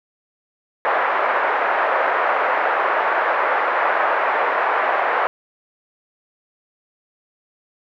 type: band-pass noise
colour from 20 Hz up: pink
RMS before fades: -19 dBFS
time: 0.85-5.27 s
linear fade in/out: 0 ms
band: 560 to 1800 Hz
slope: 24 dB/octave
effects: none